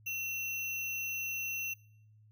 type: tone with sample-and-hold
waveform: sine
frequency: 2718 Hz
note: F7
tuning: 48 cents flat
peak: -34 dBFS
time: 0.06-1.74 s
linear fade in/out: 10 ms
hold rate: 8820 Hz
effects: noise-tail reverb RT60 0.7 s tail -23 dB re dry + added 107 Hz sine -58 dBFS peak until 2.31 s